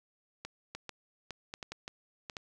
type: clicks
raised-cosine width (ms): 0.2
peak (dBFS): -23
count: 10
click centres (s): 0.45 / 0.75 / 0.893 / 1.307 / 1.539 / 1.628 / 1.72 / 1.879 / 2.298 / 2.368
effects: none